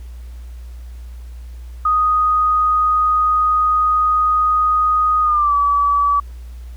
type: tone with pitch glide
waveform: sine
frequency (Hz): 1244.5 to 1147.8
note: D#6 to D6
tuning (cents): 0 to -40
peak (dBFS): -12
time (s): 1.85-6.2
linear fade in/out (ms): 5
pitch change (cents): -140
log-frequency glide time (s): 5.22-5.55
effects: added 60 Hz sine -30 dBFS peak until 6.76 s + pink hiss -52 dBFS RMS until 6.76 s